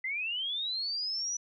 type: linear sweep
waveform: sine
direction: up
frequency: 2000 to 5950 Hz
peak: -31 dBFS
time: 0.04-1.37 s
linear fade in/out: 5 ms
effects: none